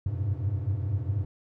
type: tone cluster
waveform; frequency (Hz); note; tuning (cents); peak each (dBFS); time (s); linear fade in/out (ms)
triangle; 90.1 / 97.9 / 102.5 / 117 / 128.6; F#2 / G2 / G#2 / A#2 / C3; -45 / -2 / -22 / +7 / -30; -31 / -29 / -29 / -36 / -34; 0.06-1.25; 5
effects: none